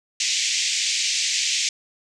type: band-pass noise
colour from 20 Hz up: white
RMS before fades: -23 dBFS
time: 0.2-1.69 s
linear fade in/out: 2 ms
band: 2100 to 7300 Hz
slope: 48 dB/octave
effects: none